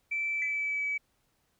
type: tone with pitch glide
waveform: sine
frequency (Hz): 2327 to 2287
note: D7 to D7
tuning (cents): -17 to -47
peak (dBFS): -28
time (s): 0.11-0.98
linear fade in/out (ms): 10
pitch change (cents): -30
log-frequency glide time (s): 0.29-0.86
type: tone with exponential decay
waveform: sine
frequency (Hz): 2000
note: B6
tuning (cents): +21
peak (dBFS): -28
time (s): 0.42-0.61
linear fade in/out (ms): 1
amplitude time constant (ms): 41
effects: tanh soft clip ceiling -22 dBFS + pink hiss -73 dBFS RMS until 1.59 s